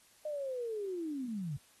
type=linear sweep; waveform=sine; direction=down; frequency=616 to 130.81 Hz; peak=-35 dBFS; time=0.25-1.57 s; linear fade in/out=5 ms; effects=white hiss -64 dBFS RMS until 1.8 s + AAC 32 kbps